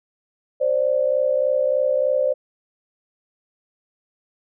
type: tone pair together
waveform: sine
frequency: 525 / 588.3 Hz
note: C5 / D5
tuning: +6 / +3 cents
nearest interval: major second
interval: 197 cents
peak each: -19 / -20 dBFS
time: 0.6-2.34 s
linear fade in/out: 20 ms
effects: none